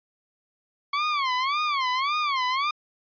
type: tone with vibrato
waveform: sawtooth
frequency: 1108.7 Hz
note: C#6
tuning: in tune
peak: -19 dBFS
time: 0.93-2.71 s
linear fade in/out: 5 ms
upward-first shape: sine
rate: 1.8 Hz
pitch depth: 180 cents each way
effects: resampled to 11025 Hz